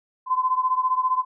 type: beating tone pair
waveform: sine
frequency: 1020 / 1035 Hz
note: C6 / C6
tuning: -44 / -19 cents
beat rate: 15 Hz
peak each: -21 / -24 dBFS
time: 0.26-1.25 s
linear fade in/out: 50 ms
effects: none